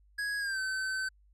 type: tone with pitch glide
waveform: square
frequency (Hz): 1661.2 to 1532.2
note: G#6 to G6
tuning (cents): 0 to -40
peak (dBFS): -32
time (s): 0.18-1.09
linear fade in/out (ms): 10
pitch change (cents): -140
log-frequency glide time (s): 0.39-0.59
effects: added 50 Hz sine -60 dBFS peak until 1.33 s + low-pass 9000 Hz 12 dB/octave